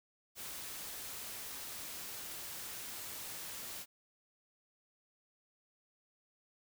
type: noise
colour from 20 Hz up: white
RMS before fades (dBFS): -45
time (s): 0.35-3.86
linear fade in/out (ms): 50
effects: none